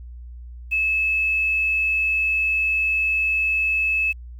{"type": "tone with quantisation", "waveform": "sine", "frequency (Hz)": 2600, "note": "E7", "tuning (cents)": -24, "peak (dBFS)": -18, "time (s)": [0.71, 4.13], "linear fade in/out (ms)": 20, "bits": 8, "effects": ["added 60 Hz sine -35 dBFS peak until 4.39 s"]}